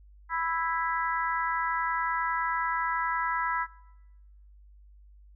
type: harmonic tone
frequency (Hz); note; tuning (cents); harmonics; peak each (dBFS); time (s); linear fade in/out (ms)
329.6; E4; 0; 3 / 4 / 5 / 6; -30 / -32 / -34 / -36; 0.29-3.67; 50
effects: noise-tail reverb RT60 1.0 s tail -21 dB re dry + added 50 Hz sine -51 dBFS peak until 5.35 s